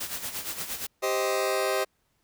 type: noise with tremolo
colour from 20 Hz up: white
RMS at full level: -32 dBFS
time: 0-0.87 s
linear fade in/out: 10 ms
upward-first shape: sine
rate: 8.6 Hz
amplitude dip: 65%
type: chord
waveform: sawtooth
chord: C minor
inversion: second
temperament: just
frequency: 392.4 / 523.3 / 627.9 Hz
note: G4 / C5 / Eb5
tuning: +2 / 0 / +16 cents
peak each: -25 dBFS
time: 1.02-1.85 s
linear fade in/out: 20 ms
effects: pink hiss -72 dBFS RMS until 2.23 s